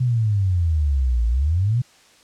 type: exponential two-way sweep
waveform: sine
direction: down then up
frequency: 128.9 to 55.7 to 128.9 Hz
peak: -16 dBFS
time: 0-1.82 s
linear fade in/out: 10 ms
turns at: 1.27 s
effects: white hiss -52 dBFS RMS until 2.23 s + low-pass 7000 Hz 12 dB/octave

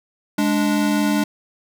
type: tone pair together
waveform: square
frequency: 207.7 / 292.5 Hz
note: G#3 / D4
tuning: 0 / -7 cents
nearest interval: tritone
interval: 593 cents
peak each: -20 dBFS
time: 0.38-1.24 s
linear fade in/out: 5 ms
effects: none

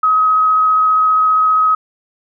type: tone with vibrato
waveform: sine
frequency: 1269 Hz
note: D#6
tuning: 34 cents sharp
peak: -9 dBFS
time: 0.03-1.75 s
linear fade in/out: 5 ms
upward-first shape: triangle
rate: 15 Hz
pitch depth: 9 cents each way
effects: none

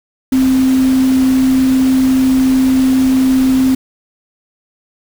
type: tone in noise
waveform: sine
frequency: 261.3 Hz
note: C4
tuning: 2 cents flat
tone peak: -8 dBFS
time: 0.32-3.75 s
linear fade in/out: 5 ms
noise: pink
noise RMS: -26 dBFS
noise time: 0.32-3.75 s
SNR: +15 dB
effects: none

